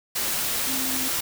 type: tone in noise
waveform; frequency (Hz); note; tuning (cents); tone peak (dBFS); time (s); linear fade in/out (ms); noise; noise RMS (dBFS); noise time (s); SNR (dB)
sine; 261.6; C4; 0; -32; 0.67-1.09; 10; white; -26; 0.15-1.21; -9
effects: none